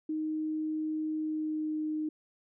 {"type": "tone with pitch glide", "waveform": "sine", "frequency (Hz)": [311.1, 308.4], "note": ["D#4", "D#4"], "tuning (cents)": [0, -15], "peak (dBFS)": -30, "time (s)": [0.09, 2.09], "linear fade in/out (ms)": 5, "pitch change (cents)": -15, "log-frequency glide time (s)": [1.16, 1.78], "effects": []}